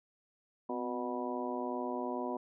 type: harmonic tone with a mistuned harmonic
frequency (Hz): 122.3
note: B2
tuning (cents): -16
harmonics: 2 / 3 / 4 / 5 / 6 / 7 / 8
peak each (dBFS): -39 / -40 / -44 / -42 / -43 / -51 / -41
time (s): 0.69-2.37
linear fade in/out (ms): 5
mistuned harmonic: 2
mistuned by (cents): +62
effects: none